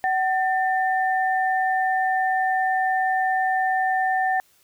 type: tone pair together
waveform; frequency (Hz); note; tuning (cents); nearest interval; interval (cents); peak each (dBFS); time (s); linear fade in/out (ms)
sine; 755 / 1795.7; F#5 / A6; +35 / +35; octave + minor third; 1500; -20 / -25; 0.04-4.4; 0
effects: white hiss -60 dBFS RMS until 4.63 s

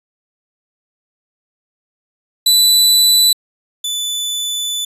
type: tone pair in turn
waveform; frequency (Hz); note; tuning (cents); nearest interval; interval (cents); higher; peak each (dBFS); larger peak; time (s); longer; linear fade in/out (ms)
sawtooth; 3978 / 3492; B7 / A7; +12 / -14; major second; 226; first; -5 / -15; first; 2.46-3.33 / 3.84-4.85; second; 5
effects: resampled to 32000 Hz

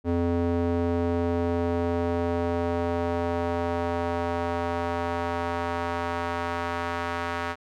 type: tone with band-pass filter sweep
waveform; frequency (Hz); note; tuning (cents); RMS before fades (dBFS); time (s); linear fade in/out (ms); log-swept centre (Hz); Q
square; 85.7; F2; -32; -27; 0.04-7.56; 50; 350 to 1300; 1.1
effects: none

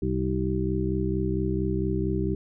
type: harmonic tone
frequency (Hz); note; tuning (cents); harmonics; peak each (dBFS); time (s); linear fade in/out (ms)
64.4; C2; -27; 1 / 2 / 3 / 5 / 6; -30 / -30 / -30 / -30 / -30; 0.02-2.35; 5
effects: none

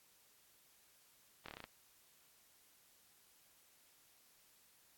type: slowing click train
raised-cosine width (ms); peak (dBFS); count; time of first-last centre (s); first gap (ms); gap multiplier
0.3; -30; 7; 1.46-1.641; 24; 1.09
effects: white hiss -69 dBFS RMS until 4.97 s + AAC 64 kbps

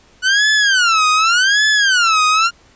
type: tone with vibrato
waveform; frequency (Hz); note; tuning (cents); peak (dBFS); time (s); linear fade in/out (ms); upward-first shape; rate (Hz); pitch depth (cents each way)
sawtooth; 1467; F#6; -15; -7; 0.22-2.51; 50; sine; 0.86; 280
effects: pink hiss -50 dBFS RMS until 2.75 s + resampled to 16000 Hz

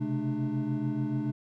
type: tone cluster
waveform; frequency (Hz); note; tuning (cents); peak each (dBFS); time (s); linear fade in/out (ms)
triangle; 128.7 / 135.6 / 216.4 / 298.4; C3 / C#3 / A3 / D4; -28 / -38 / -29 / +28; -32 / -32 / -32 / -30; 0-1.32; 20
effects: none

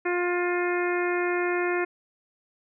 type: harmonic tone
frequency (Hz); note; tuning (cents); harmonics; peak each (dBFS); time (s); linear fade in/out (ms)
353.6; F4; +22; 1 / 2 / 3 / 4 / 5 / 6 / 7; -25 / -33 / -35 / -34 / -33 / -35 / -37; 0.05-1.85; 10
effects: none

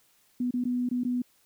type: tone with dropouts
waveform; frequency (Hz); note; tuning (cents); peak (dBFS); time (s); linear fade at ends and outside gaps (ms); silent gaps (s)
sine; 246.9; B3; 0; -25; 0.4-1.22; 5; 0.509-0.538 / 0.64-0.652 / 0.89-0.912 / 1.036-1.049
effects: white hiss -65 dBFS RMS until 1.45 s

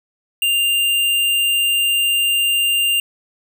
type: tone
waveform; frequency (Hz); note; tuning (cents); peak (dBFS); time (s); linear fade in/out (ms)
square; 2794; F7; 0; -15; 0.42-3; 2
effects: none

